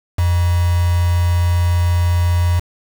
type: tone with quantisation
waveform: sine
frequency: 87.31 Hz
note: F2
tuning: in tune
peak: -12 dBFS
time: 0.18-2.6 s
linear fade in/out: 10 ms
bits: 4
effects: none